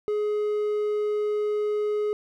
triangle tone, 420 Hz, G#4, 19 cents sharp, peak -21 dBFS, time 0.08-2.13 s, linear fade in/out 0 ms, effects none

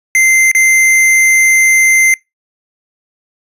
square tone with dropouts, 2081 Hz, C7, 10 cents flat, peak -7 dBFS, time 0.15-2.14 s, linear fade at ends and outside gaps 1 ms, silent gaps 0.515-0.549 s, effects noise-tail reverb RT60 0.2 s tail -25 dB re dry + resampled to 32000 Hz

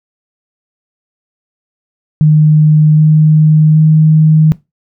sine tone with pitch steps, 153.3 / 154.72 / 156.16 Hz, D#3 / D#3 / D#3, -25 / -9 / +7 cents, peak -3 dBFS, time 2.21-4.52 s, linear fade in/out 0 ms, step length 770 ms, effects noise-tail reverb RT60 0.2 s tail -19 dB re dry

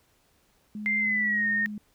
sine tone with vibrato, 210 Hz, G#3, 19 cents sharp, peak -33 dBFS, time 0.75-1.78 s, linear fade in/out 2 ms, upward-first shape sine, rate 4.7 Hz, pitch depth 10 cents each way
sine tone with pitch glide, 2091 to 1841.5 Hz, C7 to A#6, -2 to -22 cents, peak -23 dBFS, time 0.86-1.66 s, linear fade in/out 0 ms, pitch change -220 cents, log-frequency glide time 0.99-1.47 s
effects pink hiss -66 dBFS RMS until 1.94 s

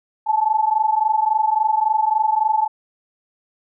sine tone pair together, 856.4 / 880 Hz, A5 / A5, -47 / 0 cents, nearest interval unison, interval 47 cents, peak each -18 dBFS, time 0.26-2.68 s, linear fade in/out 20 ms, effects none

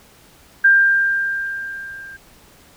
sine tone with level ramp, 1592 Hz, G6, 26 cents sharp, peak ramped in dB -7 to -34 dBFS, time 0.64-2.17 s, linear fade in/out 10 ms, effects pink hiss -49 dBFS RMS until 2.76 s

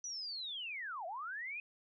sine linear two-way sweep, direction down then up, 5980 to 638 to 2537 Hz, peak -40 dBFS, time 0.04-1.6 s, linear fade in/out 2 ms, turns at 1.06 s, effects none

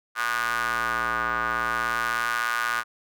sawtooth ring-modulated tone, 116.54 Hz, A#2, in tune, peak -17 dBFS, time 0.15-2.84 s, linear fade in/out 50 ms, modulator 1340 Hz, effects none

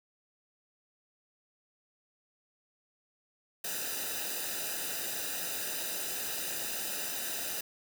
white noise with comb filter, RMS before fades -36 dBFS, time 3.64-7.61 s, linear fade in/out 5 ms, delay 0.91 ms, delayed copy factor -0.75, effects none

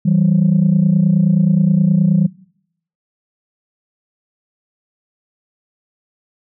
sine tone pair together, 162.1 / 191.6 Hz, E3 / G3, -29 / -39 cents, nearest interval minor third, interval 290 cents, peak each -12 dBFS, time 0.05-2.27 s, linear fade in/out 10 ms, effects noise-tail reverb RT60 0.7 s tail -22 dB re dry + tanh soft clip ceiling -5 dBFS

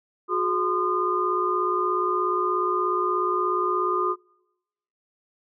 sine tone cluster, 363.8 / 420.6 / 1033 / 1220 Hz, F#4 / G#4 / C6 / D#6, -29 / +22 / -22 / -34 cents, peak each -26 / -31 / -30 / -24 dBFS, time 0.28-4.16 s, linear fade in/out 50 ms, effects noise-tail reverb RT60 0.9 s tail -25 dB re dry

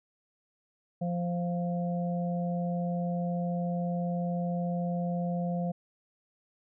harmonic tone, 174.61 Hz, F3, in tune, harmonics 1 / 3 / 4, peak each -29 / -37 / -38 dBFS, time 1.01-5.72 s, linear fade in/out 10 ms, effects none

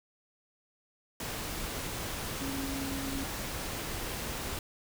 sine tone in noise, 272.6 Hz, C#4, 29 cents flat, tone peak -36 dBFS, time 2.41-3.24 s, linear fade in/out 2 ms, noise pink, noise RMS -37 dBFS, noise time 1.2-4.59 s, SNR -2 dB, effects none

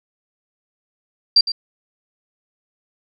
sine tone with echo, 4720 Hz, D8, 8 cents sharp, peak -8 dBFS, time 1.36-1.41 s, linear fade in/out 5 ms, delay 110 ms, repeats 1, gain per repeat -12 dB, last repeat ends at 1.52 s, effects none

